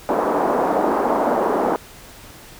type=band-pass noise; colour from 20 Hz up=white; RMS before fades=-19 dBFS; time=0.09-1.76 s; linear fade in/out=0 ms; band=240 to 960 Hz; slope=24 dB/octave; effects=pink hiss -42 dBFS RMS until 2.59 s